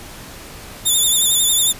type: tone with vibrato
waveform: 10% pulse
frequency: 3559 Hz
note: A7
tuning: 19 cents sharp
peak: -6 dBFS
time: 0.85-1.73 s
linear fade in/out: 20 ms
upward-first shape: sine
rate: 11 Hz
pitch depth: 61 cents each way
effects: pink hiss -36 dBFS RMS until 1.79 s + resampled to 32000 Hz